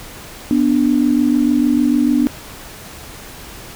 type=tone pair together; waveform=sine; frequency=247 / 293.7 Hz; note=B3 / D4; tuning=0 / 0 cents; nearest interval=minor third; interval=300 cents; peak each=-14 dBFS; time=0.51-2.27 s; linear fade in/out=0 ms; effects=pink hiss -35 dBFS RMS until 3.75 s